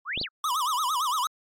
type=exponential two-way sweep; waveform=sine; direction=up then down; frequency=992 to 4920 to 1137 Hz; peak=-28 dBFS; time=0.05-0.29 s; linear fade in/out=50 ms; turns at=0.22 s
type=clicks; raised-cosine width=2 ms; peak=-23 dBFS; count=2; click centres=0.176 / 0.214 s
type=tone with vibrato; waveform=square; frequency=1116 Hz; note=C#6; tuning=11 cents sharp; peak=-25 dBFS; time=0.44-1.27 s; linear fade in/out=2 ms; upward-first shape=sine; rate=8.8 Hz; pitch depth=250 cents each way
effects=AAC 48 kbps